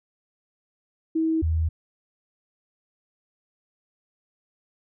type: tone pair in turn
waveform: sine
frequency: 321.6 / 80.58 Hz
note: E4 / E2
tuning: -43 / -39 cents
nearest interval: 2 octaves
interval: 2396 cents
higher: first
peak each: -20 dBFS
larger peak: neither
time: 1.15-1.42 / 1.42-1.69 s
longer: neither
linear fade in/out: 10 ms
effects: none